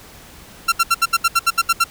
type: tone bursts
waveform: sawtooth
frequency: 1361 Hz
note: F6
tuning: 45 cents flat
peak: -8 dBFS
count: 11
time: 0.68-1.842 s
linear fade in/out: 10 ms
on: 42 ms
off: 70 ms
effects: pink hiss -42 dBFS RMS until 1.9 s